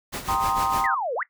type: noise with tremolo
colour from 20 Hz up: pink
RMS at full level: -30 dBFS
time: 0.12-0.87 s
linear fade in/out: 20 ms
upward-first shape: sine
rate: 6.6 Hz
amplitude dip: 70%
type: chord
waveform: sine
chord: C minor seventh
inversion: second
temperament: equal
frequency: 784 / 932.3 / 1046.5 / 1244.5 Hz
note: G5 / Bb5 / C6 / Eb6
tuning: 0 / 0 / 0 / 0 cents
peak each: -27 dBFS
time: 0.28-0.95 s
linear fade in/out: 10 ms
type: exponential two-way sweep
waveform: sine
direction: down then up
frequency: 2093 to 440 to 2093 Hz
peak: -24 dBFS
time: 0.84-1.23 s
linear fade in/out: 2 ms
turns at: 1.15 s
effects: noise-tail reverb RT60 0.1 s tail -17 dB re dry